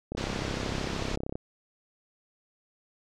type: click train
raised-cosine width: 2 ms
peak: -20 dBFS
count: 42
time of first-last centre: 0.12-1.355 s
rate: 33.2 Hz
type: low-pass noise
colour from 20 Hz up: pink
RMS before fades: -35 dBFS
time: 0.17-1.16 s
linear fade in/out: 5 ms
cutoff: 6000 Hz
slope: 24 dB/octave
effects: none